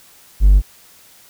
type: tone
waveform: triangle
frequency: 49 Hz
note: G1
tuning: in tune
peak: -3 dBFS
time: 0.4-0.62 s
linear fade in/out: 50 ms
effects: tanh soft clip ceiling -1 dBFS + white hiss -47 dBFS RMS until 1.29 s